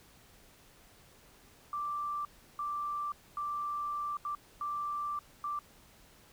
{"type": "tone bursts at uneven times", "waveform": "sine", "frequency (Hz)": 1174.7, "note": "D6", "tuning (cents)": 0, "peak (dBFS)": -33, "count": 6, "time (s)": [[1.73, 2.25], [2.59, 3.12], [3.37, 4.17], [4.25, 4.35], [4.61, 5.19], [5.44, 5.59]], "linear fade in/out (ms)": 2, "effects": ["pink hiss -60 dBFS RMS until 6.32 s"]}